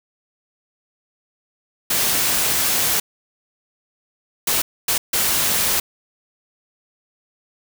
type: noise bursts at uneven times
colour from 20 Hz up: white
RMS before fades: -19 dBFS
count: 4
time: 1.9-3 / 4.47-4.62 / 4.88-4.98 / 5.13-5.8 s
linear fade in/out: 5 ms
effects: none